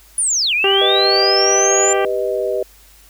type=linear two-way sweep; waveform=sine; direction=down then up; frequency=9956 to 2349 to 7260 Hz; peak=-14 dBFS; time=0.18-1.93 s; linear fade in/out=2 ms; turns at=0.54 s
type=harmonic tone; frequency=392 Hz; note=G4; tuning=in tune; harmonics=1 / 2 / 3 / 4 / 5 / 6 / 7 / 8; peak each=-15 / -21 / -25 / -27 / -29 / -31 / -32 / -33 dBFS; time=0.64-2.05 s; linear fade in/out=2 ms
type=chord; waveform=sine; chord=G augmented; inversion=none; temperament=equal; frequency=392 / 493.9 / 622.3 Hz; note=G4 / B4 / D#5; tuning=0 / 0 / 0 cents; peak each=-21 dBFS; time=0.81-2.63 s; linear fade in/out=5 ms
effects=added 50 Hz sine -48 dBFS peak until 3.09 s + white hiss -48 dBFS RMS until 3.09 s